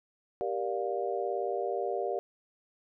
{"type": "chord", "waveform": "sine", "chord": "G minor seventh", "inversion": "none", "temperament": "just", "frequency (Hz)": [392, 470.4, 588, 705.6], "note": ["G4", "Bb4", "D5", "F5"], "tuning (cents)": [0, 16, 2, 18], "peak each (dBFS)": [-34, -35, -36, -35], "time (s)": [0.41, 2.19], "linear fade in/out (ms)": 0, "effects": []}